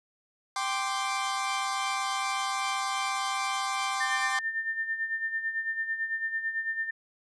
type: chord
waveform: sawtooth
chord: G suspended fourth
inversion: none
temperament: equal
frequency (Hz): 784 / 1046.5 / 1174.7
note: G5 / C6 / D6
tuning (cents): 0 / 0 / 0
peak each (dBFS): -29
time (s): 0.56-4.39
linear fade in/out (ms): 2
type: tone with tremolo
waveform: sine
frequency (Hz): 1800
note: A6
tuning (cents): +39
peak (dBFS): -26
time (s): 4-6.91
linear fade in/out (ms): 10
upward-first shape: sine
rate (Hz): 9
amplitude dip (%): 65
effects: resampled to 22050 Hz